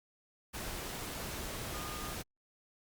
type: tone in noise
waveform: sine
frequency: 1220 Hz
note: D#6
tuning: 34 cents flat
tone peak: -46 dBFS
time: 1.73-2.14 s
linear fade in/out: 20 ms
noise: pink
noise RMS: -41 dBFS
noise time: 0.53-2.23 s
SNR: -8 dB
effects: Opus 48 kbps